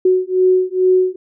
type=beating tone pair; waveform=sine; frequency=368.9 / 371.2 Hz; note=F#4 / F#4; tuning=-5 / +6 cents; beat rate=2.3 Hz; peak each=-14 dBFS; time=0.05-1.16 s; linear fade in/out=5 ms; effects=none